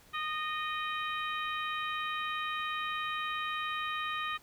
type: harmonic tone with a mistuned harmonic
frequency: 617 Hz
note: D#5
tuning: 15 cents flat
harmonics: 2 / 3 / 4 / 5 / 6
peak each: -35 / -39 / -41 / -43 / -45 dBFS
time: 0.13-4.38 s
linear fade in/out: 20 ms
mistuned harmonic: 6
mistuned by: +45 cents
effects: pink hiss -60 dBFS RMS until 4.42 s